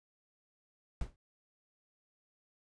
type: noise with exponential decay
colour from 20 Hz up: brown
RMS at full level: -33 dBFS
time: 1.01-1.16 s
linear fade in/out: 2 ms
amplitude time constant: 31 ms
effects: resampled to 22050 Hz